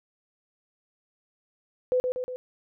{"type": "tone with echo", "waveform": "sine", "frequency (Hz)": 504, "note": "B4", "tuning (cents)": 35, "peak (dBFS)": -20, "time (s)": [1.92, 2], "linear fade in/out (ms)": 0, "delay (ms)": 120, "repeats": 3, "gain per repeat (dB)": -4, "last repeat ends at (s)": 2.36, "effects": []}